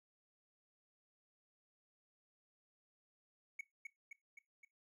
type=tone with echo; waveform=triangle; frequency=2225 Hz; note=C#7; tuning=6 cents sharp; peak=-39 dBFS; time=3.59-3.61 s; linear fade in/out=5 ms; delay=260 ms; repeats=4; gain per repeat=-4 dB; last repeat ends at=4.65 s; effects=noise-tail reverb RT60 0.2 s tail -19 dB re dry